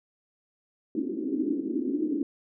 pink band-pass noise, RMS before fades -29 dBFS, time 0.95-2.23 s, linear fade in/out 2 ms, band 260 to 340 Hz, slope 48 dB/octave, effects none

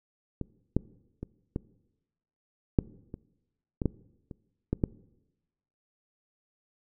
clicks, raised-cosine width 3 ms, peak -20 / -11 / -23 / -17 / -7 / -25 / -17 / -12 / -28 / -14 / -11 dBFS, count 11, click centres 0.413 / 0.766 / 1.23 / 1.561 / 2.788 / 3.141 / 3.818 / 3.857 / 4.312 / 4.73 / 4.838 s, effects noise-tail reverb RT60 1.0 s tail -21 dB re dry

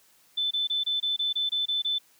sine tone bursts, 3520 Hz, A7, in tune, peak -24 dBFS, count 10, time 0.37-1.986 s, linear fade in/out 10 ms, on 140 ms, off 24 ms, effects white hiss -61 dBFS RMS until 2.19 s + high-pass 100 Hz 12 dB/octave

